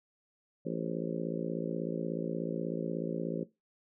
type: harmonic tone with a mistuned harmonic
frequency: 56.5 Hz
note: A1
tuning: 47 cents sharp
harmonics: 3 / 4 / 5 / 6 / 7 / 8 / 9 / 10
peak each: -38 / -39 / -40 / -41 / -41 / -42 / -43 / -43 dBFS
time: 0.65-3.44 s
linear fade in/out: 10 ms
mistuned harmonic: 10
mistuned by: -59 cents
effects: noise-tail reverb RT60 0.2 s tail -17 dB re dry